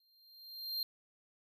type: tone with exponential growth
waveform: square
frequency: 4186 Hz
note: C8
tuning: in tune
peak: -33 dBFS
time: 0-0.83 s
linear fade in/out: 2 ms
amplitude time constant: 180 ms
effects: none